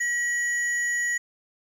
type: tone pair together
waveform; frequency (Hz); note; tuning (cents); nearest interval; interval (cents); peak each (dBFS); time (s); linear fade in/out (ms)
sine; 1918 / 6835; A#6 / G#8; +49 / +49; octave + minor seventh; 2200; -22 / -29; 0-1.18; 10
effects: tanh soft clip ceiling -20 dBFS + 9-bit